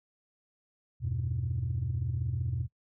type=chord; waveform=sine; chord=E minor; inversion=none; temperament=equal; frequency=82.41 / 98 / 123.47 Hz; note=E2 / G2 / B2; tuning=0 / 0 / 0 cents; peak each=-34 / -34 / -31 dBFS; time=1-2.68 s; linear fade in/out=50 ms; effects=noise-tail reverb RT60 0.1 s tail -22 dB re dry + tanh soft clip ceiling -23 dBFS